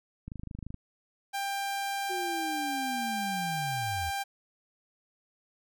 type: click train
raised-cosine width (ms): 5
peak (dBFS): -27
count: 13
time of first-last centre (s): 0.28-0.743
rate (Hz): 25.9
type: tone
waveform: sawtooth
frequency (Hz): 793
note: G5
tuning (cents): +20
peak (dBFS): -27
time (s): 1.33-4.24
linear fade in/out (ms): 20
type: linear sweep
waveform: sine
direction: down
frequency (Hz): 373.2 to 75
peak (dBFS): -35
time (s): 2.09-4.11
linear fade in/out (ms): 20
effects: none

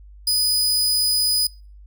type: tone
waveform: sawtooth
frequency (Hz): 4978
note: D#8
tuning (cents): 0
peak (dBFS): -14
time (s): 0.27-1.47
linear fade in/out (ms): 5
effects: noise-tail reverb RT60 0.4 s tail -26 dB re dry + added 50 Hz sine -41 dBFS peak until 1.86 s

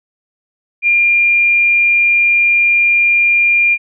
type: tone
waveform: sine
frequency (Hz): 2400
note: D7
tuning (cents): +37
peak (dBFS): -8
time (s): 0.82-3.78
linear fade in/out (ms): 50
effects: none

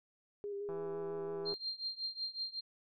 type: tone with vibrato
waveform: sine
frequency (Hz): 404.8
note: G#4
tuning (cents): -44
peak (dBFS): -38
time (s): 0.44-1.54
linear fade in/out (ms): 0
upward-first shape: square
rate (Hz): 6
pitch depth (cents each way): 20
type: click train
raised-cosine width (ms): 1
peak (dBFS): -35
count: 140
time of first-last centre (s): 0.69-1.527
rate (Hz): 166
type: tone with tremolo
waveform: sine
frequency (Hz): 4186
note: C8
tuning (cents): 0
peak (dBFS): -34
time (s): 1.45-2.61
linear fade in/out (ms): 20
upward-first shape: triangle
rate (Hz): 5.4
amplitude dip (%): 95
effects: none

